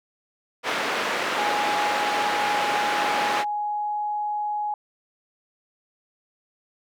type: band-pass noise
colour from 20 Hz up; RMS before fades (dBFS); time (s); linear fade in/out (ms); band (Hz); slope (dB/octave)
white; -26; 0.63-3.45; 50; 310 to 2000; 12
type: tone with pitch glide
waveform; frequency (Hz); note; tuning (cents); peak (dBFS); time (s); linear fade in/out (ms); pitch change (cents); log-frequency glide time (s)
sine; 830.6 to 836.9; G#5 to G#5; 0 to +13; -24; 1.38-4.74; 2; +13; 3.16-3.96
effects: none